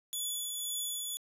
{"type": "tone with tremolo", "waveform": "10% pulse", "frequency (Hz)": 3431, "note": "A7", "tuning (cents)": -44, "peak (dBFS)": -25, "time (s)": [0.13, 1.17], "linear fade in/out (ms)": 0, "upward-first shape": "triangle", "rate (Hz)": 1.9, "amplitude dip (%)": 30, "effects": ["resampled to 32000 Hz", "10-bit"]}